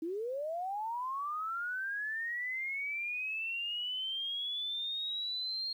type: linear sweep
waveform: sine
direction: up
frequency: 311.1 to 4247 Hz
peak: -34 dBFS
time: 0.02-5.73 s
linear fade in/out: 5 ms
effects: 11-bit